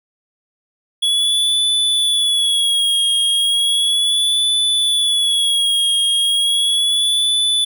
square tone with vibrato, 3371 Hz, G#7, 25 cents sharp, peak -14 dBFS, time 1.02-7.65 s, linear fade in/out 10 ms, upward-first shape sine, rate 0.35 Hz, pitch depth 58 cents each way, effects none

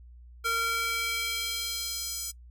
square tone with high-pass filter sweep, 459.5 Hz, A#4, 25 cents flat, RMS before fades -31 dBFS, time 0.44-2.32 s, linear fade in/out 20 ms, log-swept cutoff 1200 to 6500 Hz, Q 1.5, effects noise-tail reverb RT60 0.1 s tail -23 dB re dry + added 60 Hz sine -47 dBFS peak until 2.5 s

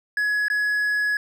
triangle tone with dropouts, 1684 Hz, G#6, 24 cents sharp, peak -18 dBFS, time 0.17-1.17 s, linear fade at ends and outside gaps 2 ms, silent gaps 0.483-0.5 s, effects none

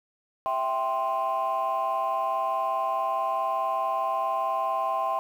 sine chord, C major, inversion first, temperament equal, 659.3 / 784 / 1046.5 Hz, E5 / G5 / C6, 0 / 0 / 0 cents, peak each -29 / -28 / -26 dBFS, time 0.46-5.19 s, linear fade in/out 0 ms, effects tanh soft clip ceiling -19 dBFS + 9-bit

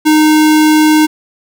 square tone, 308.1 Hz, D#4, 17 cents flat, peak -6 dBFS, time 0.05-1.07 s, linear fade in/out 20 ms, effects none

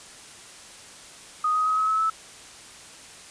sine tone with pitch steps, 1244.5 / 1256.8 / 1269.2 / 1281.7 / 1294.4 / 1307.1 Hz, D#6 / D#6 / D#6 / E6 / E6 / E6, 0 / +17 / +34 / -49 / -32 / -15 cents, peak -20 dBFS, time 1.44-2.1 s, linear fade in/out 5 ms, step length 110 ms, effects white hiss -45 dBFS RMS until 3.3 s + resampled to 22050 Hz

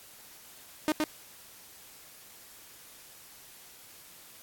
sawtooth tone with echo, 306.6 Hz, D#4, 25 cents flat, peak -20 dBFS, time 0.88-0.92 s, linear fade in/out 0 ms, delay 120 ms, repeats 1, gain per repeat -2 dB, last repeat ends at 1.04 s, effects white hiss -52 dBFS RMS until 4.42 s + AAC 64 kbps

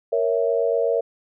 sine chord, A# diminished, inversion none, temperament equal, 466.2 / 554.4 / 659.3 Hz, A#4 / C#5 / E5, 0 / 0 / 0 cents, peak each -21 / -23 / -24 dBFS, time 0.12-1.01 s, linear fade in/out 10 ms, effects none

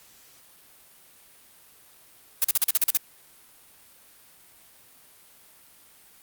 blue noise bursts, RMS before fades -20 dBFS, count 9, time 2.42-2.97 s, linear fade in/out 0 ms, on 22 ms, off 44 ms, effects white hiss -54 dBFS RMS until 6.22 s + Opus 48 kbps

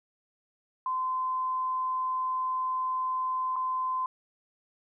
sine tone with dropouts, 1030 Hz, C6, 28 cents flat, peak -27 dBFS, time 0.86-4.06 s, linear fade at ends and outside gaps 2 ms, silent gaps 3.559-3.563 s, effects none

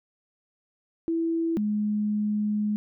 sine tone pair in turn, 330.3 / 209.9 Hz, E4 / G#3, +4 / +19 cents, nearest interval minor sixth, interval 785 cents, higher first, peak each -23 dBFS, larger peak neither, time 1.08-1.57 / 1.57-2.76 s, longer second, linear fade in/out 0 ms, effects none

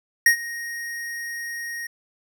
square tone with ADSR envelope, 1870 Hz, A#6, 5 cents sharp, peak -11 dBFS, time 0.26-1.87 s, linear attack 3 ms, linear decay 95 ms, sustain -19 dB, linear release 6 ms, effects none

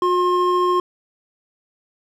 triangle tone pair together, 360.2 / 1066.7 Hz, F#4 / C6, -46 / +33 cents, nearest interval octave + perfect fifth, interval 1879 cents, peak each -16 dBFS, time 0.02-0.8 s, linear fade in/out 2 ms, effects none

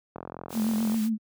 click train, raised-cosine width 1 ms, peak -23 dBFS, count 35, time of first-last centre 0.16-0.943 s, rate 43.4 Hz
white noise, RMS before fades -41 dBFS, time 0.49-1.1 s, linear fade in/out 50 ms
sine tone with vibrato, 220.3 Hz, A3, 2 cents sharp, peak -23 dBFS, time 0.53-1.18 s, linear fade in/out 50 ms, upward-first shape triangle, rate 7.6 Hz, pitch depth 64 cents each way
effects high-pass 100 Hz 12 dB/octave

